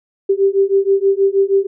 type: beating tone pair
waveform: sine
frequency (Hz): 389.2 / 395.5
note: G4 / G4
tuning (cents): -12 / +15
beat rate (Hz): 6.3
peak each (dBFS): -14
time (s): 0.29-1.67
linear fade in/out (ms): 10
effects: none